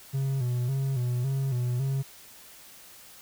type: tone with vibrato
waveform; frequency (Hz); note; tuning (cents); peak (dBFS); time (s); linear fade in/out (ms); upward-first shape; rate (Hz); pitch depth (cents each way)
triangle; 129.1; C3; -23; -23; 0.13-2.03; 20; square; 1.8; 84
effects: white hiss -50 dBFS RMS until 3.21 s